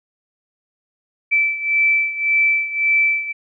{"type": "beating tone pair", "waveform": "sine", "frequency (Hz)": [2322, 2323.8], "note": ["D7", "D7"], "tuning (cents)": [-20, -19], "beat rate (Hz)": 1.8, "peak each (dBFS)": [-16, -20], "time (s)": [1.31, 3.33], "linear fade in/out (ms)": 20, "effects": []}